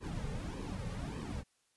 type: noise with flanger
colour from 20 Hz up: brown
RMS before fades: -40 dBFS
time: 0-1.44 s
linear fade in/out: 50 ms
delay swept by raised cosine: 1.4 to 3.1 ms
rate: 1.7 Hz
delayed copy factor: -0.8
effects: white hiss -75 dBFS RMS until 1.76 s + resampled to 24000 Hz